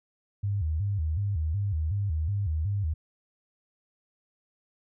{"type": "tone with vibrato", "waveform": "sine", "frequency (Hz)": 88.9, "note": "F2", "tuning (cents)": 31, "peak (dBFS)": -25, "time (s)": [0.43, 2.94], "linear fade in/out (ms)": 10, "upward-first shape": "square", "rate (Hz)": 2.7, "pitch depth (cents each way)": 220, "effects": []}